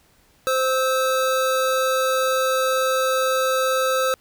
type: tone pair together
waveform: square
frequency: 521.1 / 1301 Hz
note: C5 / E6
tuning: -7 / -23 cents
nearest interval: octave + major third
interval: 1584 cents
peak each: -21 / -23 dBFS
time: 0.47-4.14 s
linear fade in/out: 0 ms
effects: pink hiss -58 dBFS RMS until 4.2 s